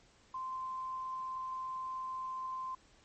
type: tone with quantisation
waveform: sine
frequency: 1040 Hz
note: C6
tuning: 11 cents flat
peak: -37 dBFS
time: 0.34-2.75 s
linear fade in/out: 5 ms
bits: 11
effects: pink hiss -65 dBFS RMS until 3.04 s + MP3 32 kbps